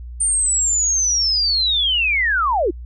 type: linear sweep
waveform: sine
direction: down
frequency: 9000 to 300 Hz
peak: -15 dBFS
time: 0.2-2.71 s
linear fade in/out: 10 ms
effects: added 60 Hz sine -30 dBFS peak until 2.85 s